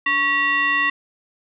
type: tone with frequency modulation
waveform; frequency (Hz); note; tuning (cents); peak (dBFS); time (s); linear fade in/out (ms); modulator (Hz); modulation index
sine; 1930; B6; -40; -16; 0.06-0.9; 5; 820; 1
effects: none